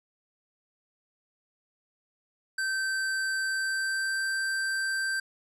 square tone with pitch glide, 1552 to 1564.6 Hz, G6 to G6, -18 to -4 cents, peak -28 dBFS, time 2.58-5.2 s, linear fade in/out 5 ms, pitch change +14 cents, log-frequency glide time 3.45-4.22 s, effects resampled to 24000 Hz

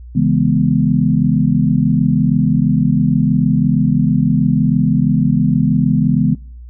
sine chord, C# minor seventh, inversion none, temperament equal, 138.59 / 164.81 / 207.7 / 246.9 Hz, C#3 / E3 / G#3 / B3, 0 / 0 / 0 / 0 cents, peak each -16 dBFS, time 0.15-6.35 s, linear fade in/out 10 ms, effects noise-tail reverb RT60 0.5 s tail -23 dB re dry + added 60 Hz sine -31 dBFS peak until 6.69 s

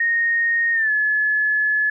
sine tone with pitch glide, 1857 to 1712.7 Hz, A#6 to A6, -7 to -47 cents, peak -16 dBFS, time 0-1.9 s, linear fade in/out 5 ms, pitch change -140 cents, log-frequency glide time 0.73-0.91 s, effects none

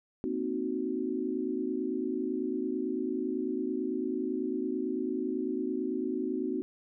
sine chord, C half-diminished seventh, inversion third, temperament equal with one note detuned, 233.1 / 261.6 / 311.1 / 371.1 Hz, Bb3 / C4 / Eb4 / Gb4, 0 / 0 / 0 / +5 cents, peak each -38 / -34 / -35 / -34 dBFS, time 0.24-6.62 s, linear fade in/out 0 ms, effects none

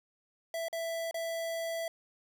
square tone with dropouts, 662 Hz, E5, 7 cents sharp, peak -34 dBFS, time 0.54-1.88 s, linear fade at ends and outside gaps 2 ms, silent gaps 0.684-0.728 / 1.111-1.143 s, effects none

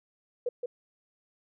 sine tone with echo, 488.4 Hz, B4, 19 cents flat, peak -26 dBFS, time 0.46-0.49 s, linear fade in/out 5 ms, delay 170 ms, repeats 1, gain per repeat -4 dB, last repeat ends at 0.66 s, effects none

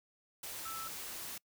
sine tone in noise, 1318.5 Hz, E6, in tune, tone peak -42 dBFS, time 0.65-0.88 s, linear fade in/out 5 ms, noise white, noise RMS -44 dBFS, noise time 0.43-1.38 s, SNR -1 dB, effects noise-tail reverb RT60 0.1 s tail -25 dB re dry

